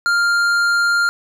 triangle tone with tanh clipping, 1399 Hz, F6, 3 cents sharp, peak -15 dBFS, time 0.06-1.09 s, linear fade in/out 0 ms, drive 15 dB, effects none

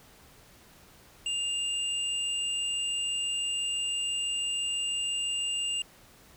sine tone pair together, 2806 / 7928 Hz, F7 / B8, +8 / +6 cents, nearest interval octave + tritone, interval 1798 cents, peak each -29 / -35 dBFS, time 1.26-5.82 s, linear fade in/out 2 ms, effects pink hiss -56 dBFS RMS until 6.36 s

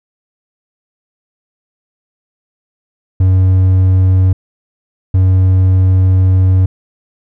triangle tone bursts at uneven times, 93.4 Hz, F#2, 17 cents sharp, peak -4 dBFS, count 2, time 3.2-4.33 / 5.14-6.66 s, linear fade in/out 5 ms, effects none

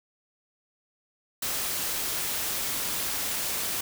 white noise, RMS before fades -30 dBFS, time 1.42-3.81 s, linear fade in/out 5 ms, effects none

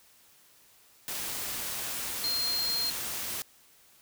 sine tone in noise, 4200 Hz, C8, 6 cents sharp, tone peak -28 dBFS, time 2.24-2.9 s, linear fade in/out 0 ms, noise white, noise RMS -35 dBFS, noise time 1.08-3.42 s, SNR +4 dB, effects white hiss -60 dBFS RMS until 4.01 s

